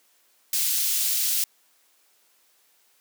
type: high-pass noise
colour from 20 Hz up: white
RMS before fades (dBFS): -24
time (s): 0.53-1.44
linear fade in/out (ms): 2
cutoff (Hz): 3600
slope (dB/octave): 12
effects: white hiss -63 dBFS RMS until 3 s + high-pass 300 Hz 12 dB/octave